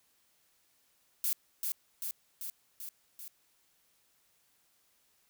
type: noise with echo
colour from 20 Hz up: violet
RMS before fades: -31 dBFS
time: 1.24-1.33 s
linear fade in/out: 0 ms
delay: 390 ms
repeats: 5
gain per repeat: -3 dB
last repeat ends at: 3.28 s
effects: white hiss -71 dBFS RMS until 5.29 s